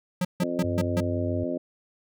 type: tone bursts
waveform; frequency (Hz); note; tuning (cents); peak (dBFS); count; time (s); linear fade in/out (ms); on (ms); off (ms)
square; 180; F#3; -47; -23; 5; 0.21-1.005; 5; 39; 150
type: harmonic tone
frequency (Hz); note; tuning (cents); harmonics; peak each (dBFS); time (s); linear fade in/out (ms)
87; F2; -6; 2 / 3 / 4 / 5 / 6 / 7; -41 / -30 / -33 / -40 / -36 / -32; 0.41-1.58; 10
type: tone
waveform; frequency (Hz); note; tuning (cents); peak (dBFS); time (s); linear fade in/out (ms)
sine; 95.6; G2; -43; -28; 0.64-1.44; 5
effects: none